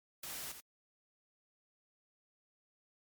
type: noise with echo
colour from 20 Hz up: white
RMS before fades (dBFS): -44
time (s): 0.23-0.52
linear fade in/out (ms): 5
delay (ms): 84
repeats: 1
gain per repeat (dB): -8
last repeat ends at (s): 0.604
effects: MP3 96 kbps